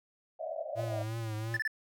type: band-pass noise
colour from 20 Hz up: white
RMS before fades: -38 dBFS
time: 0.39-1.03 s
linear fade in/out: 10 ms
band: 580 to 680 Hz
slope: 96 dB/octave
type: tone with vibrato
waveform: square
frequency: 111.2 Hz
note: A2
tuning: 19 cents sharp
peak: -35 dBFS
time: 0.75-1.6 s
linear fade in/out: 50 ms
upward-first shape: triangle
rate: 2.9 Hz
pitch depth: 75 cents each way
type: tone bursts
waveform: triangle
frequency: 1755 Hz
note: A6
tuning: 5 cents flat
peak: -27 dBFS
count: 3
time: 1.54-1.677 s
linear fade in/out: 2 ms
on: 27 ms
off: 28 ms
effects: none